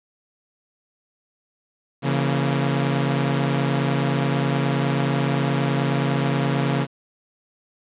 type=chord; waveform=sawtooth; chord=A# diminished; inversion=first; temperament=equal with one note detuned; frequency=138.59 / 168.08 / 233.1 Hz; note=C#3 / E3 / A#3; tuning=0 / +34 / 0 cents; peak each=-17 / -22 / -23 dBFS; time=2.02-6.87 s; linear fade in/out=50 ms; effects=resampled to 8000 Hz + 8-bit